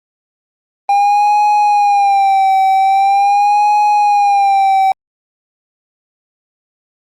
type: tone with vibrato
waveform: triangle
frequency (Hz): 801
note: G5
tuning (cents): +37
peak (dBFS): -6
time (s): 0.89-4.92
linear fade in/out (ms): 2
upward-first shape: sine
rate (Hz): 0.43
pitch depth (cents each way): 71
effects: Opus 32 kbps